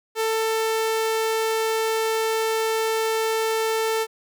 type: tone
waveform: sawtooth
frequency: 444.5 Hz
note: A4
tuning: 18 cents sharp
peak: -17 dBFS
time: 0.15-4.07 s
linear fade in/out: 50 ms
effects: none